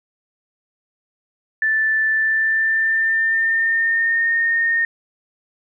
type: tone with pitch glide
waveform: sine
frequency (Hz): 1760 to 1837.9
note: A6 to A#6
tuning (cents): 0 to -25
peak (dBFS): -15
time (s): 1.62-4.85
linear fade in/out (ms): 2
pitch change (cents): +75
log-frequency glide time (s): 2.1-4.29
effects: none